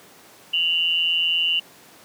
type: tone pair together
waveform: sine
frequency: 2792 / 2960 Hz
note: F7 / F#7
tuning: -1 / 0 cents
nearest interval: minor second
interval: 101 cents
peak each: -21 dBFS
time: 0.53-1.6 s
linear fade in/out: 10 ms
effects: pink hiss -48 dBFS RMS until 2.04 s + high-pass 200 Hz 12 dB/octave